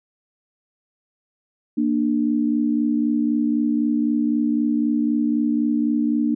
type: tone pair together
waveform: sine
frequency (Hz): 233.1 / 297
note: A#3 / D4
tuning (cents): 0 / +20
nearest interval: major third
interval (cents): 420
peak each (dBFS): -20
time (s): 1.77-6.35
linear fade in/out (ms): 10
effects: none